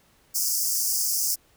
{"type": "high-pass noise", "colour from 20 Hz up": "pink", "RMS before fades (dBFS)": -25, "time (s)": [0.34, 1.36], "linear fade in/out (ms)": 20, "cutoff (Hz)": 4900, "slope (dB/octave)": 96, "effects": ["pink hiss -61 dBFS RMS until 1.56 s"]}